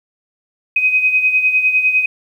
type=beating tone pair; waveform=sine; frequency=2513 / 2522.9 Hz; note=D#7 / D#7; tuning=+17 / +23 cents; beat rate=9.9 Hz; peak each=-12 / -19 dBFS; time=0.76-2.06 s; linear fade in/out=5 ms; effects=8-bit